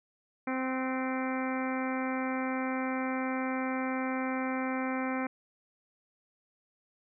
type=harmonic tone with a mistuned harmonic; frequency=260.4 Hz; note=C4; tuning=8 cents flat; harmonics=1 / 2 / 3 / 4 / 5 / 6 / 7 / 8 / 9; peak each=-32 / -38 / -39 / -41 / -42 / -43 / -45 / -43 / -44 dBFS; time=0.47-5.27 s; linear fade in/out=5 ms; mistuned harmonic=6; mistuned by=-27 cents; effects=none